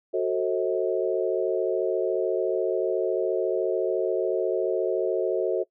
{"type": "chord", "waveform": "sine", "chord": "F# diminished seventh", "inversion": "none", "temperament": "just", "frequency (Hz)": [370, 444, 532.8, 639.4], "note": ["F#4", "A4", "C5", "Eb5"], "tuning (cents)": [0, 16, 31, 47], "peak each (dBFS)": [-26, -27, -29, -30], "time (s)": [0.13, 5.64], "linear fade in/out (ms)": 20, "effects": ["noise-tail reverb RT60 0.1 s tail -22 dB re dry"]}